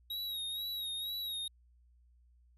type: tone with vibrato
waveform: square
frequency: 3811 Hz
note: A#7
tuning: 38 cents sharp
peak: -37 dBFS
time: 0.1-1.48 s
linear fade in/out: 5 ms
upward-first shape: sine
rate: 2.1 Hz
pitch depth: 55 cents each way
effects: added 60 Hz sine -62 dBFS peak until 2.57 s